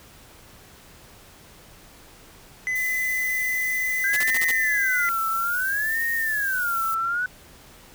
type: tone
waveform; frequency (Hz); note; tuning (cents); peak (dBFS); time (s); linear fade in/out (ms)
triangle; 2017; B6; +36; -21; 2.67-5.09; 0
type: noise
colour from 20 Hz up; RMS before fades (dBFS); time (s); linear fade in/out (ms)
violet; -34; 2.75-6.95; 10
type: tone with vibrato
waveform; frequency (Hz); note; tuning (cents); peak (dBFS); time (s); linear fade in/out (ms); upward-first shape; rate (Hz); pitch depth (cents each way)
sine; 1568; G6; 0; -22; 4.04-7.26; 2; sine; 0.61; 290
type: noise bursts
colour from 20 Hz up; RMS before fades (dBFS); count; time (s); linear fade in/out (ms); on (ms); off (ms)
white; -28; 6; 4.13-4.516; 5; 36; 34
effects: pink hiss -49 dBFS RMS until 7.94 s